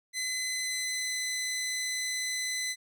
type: tone with pitch glide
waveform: 15% pulse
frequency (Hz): 2030 to 2017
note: B6 to B6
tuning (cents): +47 to +36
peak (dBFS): -24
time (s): 0.13-2.76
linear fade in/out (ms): 50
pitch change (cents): -11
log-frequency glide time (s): 0.47-1.26
effects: none

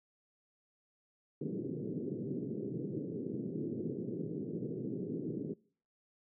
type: band-pass noise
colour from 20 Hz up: white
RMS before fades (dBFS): -39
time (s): 1.41-5.54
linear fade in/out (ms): 5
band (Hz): 120 to 420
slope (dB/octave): 48
effects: noise-tail reverb RT60 0.5 s tail -24 dB re dry

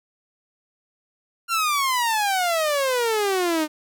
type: exponential sweep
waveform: sawtooth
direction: down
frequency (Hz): 1396.9 to 300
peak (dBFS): -16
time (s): 1.48-3.68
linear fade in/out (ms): 50
effects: none

